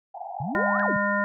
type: band-pass noise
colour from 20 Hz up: pink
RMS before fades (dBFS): -35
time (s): 0.14-0.87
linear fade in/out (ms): 5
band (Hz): 690 to 840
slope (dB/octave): 96
type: exponential two-way sweep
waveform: sine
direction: up then down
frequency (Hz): 120.9 to 1726 to 124.2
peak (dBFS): -28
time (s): 0.4-0.97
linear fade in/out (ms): 5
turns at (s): 0.81
type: harmonic tone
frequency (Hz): 203.1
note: G#3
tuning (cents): -38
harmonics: 1 / 3 / 5 / 7 / 9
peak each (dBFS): -28 / -28 / -28 / -28 / -28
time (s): 0.55-1.24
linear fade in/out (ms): 0
type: click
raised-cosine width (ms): 0.3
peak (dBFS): -27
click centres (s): 0.796
effects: none